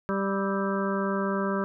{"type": "harmonic tone with a mistuned harmonic", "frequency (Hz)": 196.4, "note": "G3", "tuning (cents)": 4, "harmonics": [1, 2, 3, 5, 6, 7, 8], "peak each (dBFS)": [-28, -31, -33, -35, -36, -36, -37], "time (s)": [0.09, 1.64], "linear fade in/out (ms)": 0, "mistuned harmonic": 7, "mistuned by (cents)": -79, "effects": []}